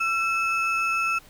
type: ring-modulated tone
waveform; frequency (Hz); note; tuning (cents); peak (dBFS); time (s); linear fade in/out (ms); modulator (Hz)
triangle; 1975.5; B6; 0; -17; 0-1.19; 10; 629
effects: pink hiss -52 dBFS RMS until 1.29 s